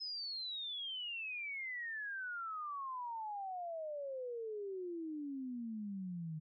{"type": "exponential sweep", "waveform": "sine", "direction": "down", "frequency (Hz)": [5160, 152.9], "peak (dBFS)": -40, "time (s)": [0, 6.4], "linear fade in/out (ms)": 20, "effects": []}